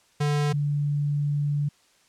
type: tone pair in turn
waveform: square / sine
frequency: 146.83 / 145.31 Hz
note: D3 / D3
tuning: 0 / -18 cents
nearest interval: unison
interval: 18 cents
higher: first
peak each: -22 dBFS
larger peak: neither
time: 0.2-0.53 / 0.53-1.69 s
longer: second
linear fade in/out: 10 ms
effects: white hiss -61 dBFS RMS until 2.08 s + low-pass 8000 Hz 12 dB/octave